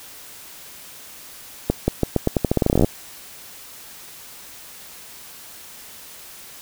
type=accelerating click train; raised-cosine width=2 ms; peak=-3 dBFS; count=20; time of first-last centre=1.7-2.845 s; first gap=180 ms; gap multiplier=0.85; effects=white hiss -41 dBFS RMS until 6.61 s